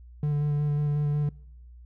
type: tone with vibrato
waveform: triangle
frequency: 147.1 Hz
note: D3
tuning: 3 cents sharp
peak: -21 dBFS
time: 0.23-1.29 s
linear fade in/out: 2 ms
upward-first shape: square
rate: 5.5 Hz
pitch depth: 12 cents each way
effects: noise-tail reverb RT60 0.9 s tail -26 dB re dry + added 60 Hz sine -45 dBFS peak until 1.85 s